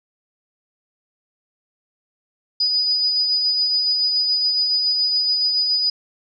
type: tone with tremolo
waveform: sine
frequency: 4956 Hz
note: D#8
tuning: 8 cents flat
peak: -15 dBFS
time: 2.6-5.9 s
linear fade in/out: 5 ms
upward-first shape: sine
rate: 7.1 Hz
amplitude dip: 30%
effects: none